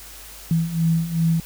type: beating tone pair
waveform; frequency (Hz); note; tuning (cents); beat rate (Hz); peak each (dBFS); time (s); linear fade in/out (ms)
sine; 162.8 / 165.4; E3 / E3; -21 / +6; 2.6; -23 / -19; 0.51-1.4; 2
effects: added 50 Hz sine -45 dBFS peak until 1.45 s + white hiss -41 dBFS RMS until 1.45 s